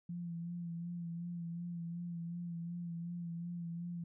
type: tone with vibrato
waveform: sine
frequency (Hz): 171.1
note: F3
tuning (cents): -35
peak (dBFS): -39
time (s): 0.09-4.04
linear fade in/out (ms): 5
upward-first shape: sine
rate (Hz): 2.7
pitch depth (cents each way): 33
effects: none